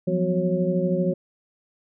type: tone cluster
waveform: sine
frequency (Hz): 173.2 / 186 / 249.4 / 367.3 / 547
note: F3 / F#3 / B3 / F#4 / C#5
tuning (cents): -14 / +9 / +17 / -13 / -23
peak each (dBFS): -24 / -26 / -33 / -27 / -26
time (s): 0.07-1.14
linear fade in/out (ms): 10
effects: none